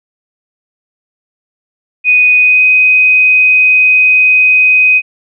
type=tone with pitch glide; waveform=sine; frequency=2489 to 2509 Hz; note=D#7 to D#7; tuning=0 to +14 cents; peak=-4 dBFS; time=2.04-5.02 s; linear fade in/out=50 ms; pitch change=+14 cents; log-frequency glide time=2.38-2.64 s; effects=none